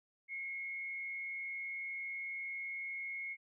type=tone with frequency modulation; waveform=sine; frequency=2169 Hz; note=C#7; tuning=38 cents flat; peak=-39 dBFS; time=0.28-3.37 s; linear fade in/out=50 ms; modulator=102 Hz; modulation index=0.46; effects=none